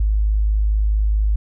sine tone, 52.3 Hz, G#1, 13 cents sharp, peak -14 dBFS, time 0-1.36 s, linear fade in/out 5 ms, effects none

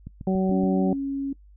click train, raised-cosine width 5 ms, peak -24 dBFS, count 5, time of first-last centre 0.07-0.636 s, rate 7.07 Hz
harmonic tone, 188.7 Hz, F#3, 34 cents sharp, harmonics 1 / 2 / 3 / 4, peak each -21 / -27 / -31 / -33 dBFS, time 0.27-0.93 s, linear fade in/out 2 ms
sine tone with pitch glide, 281.1 to 275.6 Hz, C#4 to C#4, +24 to -10 cents, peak -25 dBFS, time 0.51-1.33 s, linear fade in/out 5 ms, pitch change -34 cents, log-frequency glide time 0.77-0.95 s
effects noise-tail reverb RT60 0.1 s tail -21 dB re dry + added 50 Hz sine -48 dBFS peak until 1.56 s

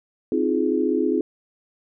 sine chord, F minor seventh, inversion second, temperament just, 261.9 / 314.3 / 349.2 / 419.1 Hz, C4 / Eb4 / F4 / Ab4, +2 / +18 / 0 / +16 cents, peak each -24 dBFS, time 0.32-1.21 s, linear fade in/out 2 ms, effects none

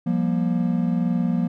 triangle tone cluster, 174.7 / 196.5 / 236.6 Hz, F3 / G3 / A#3, +1 / +4 / +26 cents, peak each -20 / -26 / -21 dBFS, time 0.06-1.48 s, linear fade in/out 10 ms, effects none

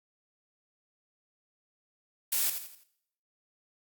blue noise with echo, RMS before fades -28 dBFS, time 2.32-2.5 s, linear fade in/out 5 ms, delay 84 ms, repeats 4, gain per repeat -8 dB, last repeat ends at 2.836 s, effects noise-tail reverb RT60 0.7 s tail -17 dB re dry + Opus 48 kbps

